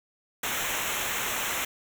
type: noise with comb filter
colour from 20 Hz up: pink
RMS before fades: -30 dBFS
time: 0.43-1.65 s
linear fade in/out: 5 ms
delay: 0.21 ms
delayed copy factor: -0.85
effects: none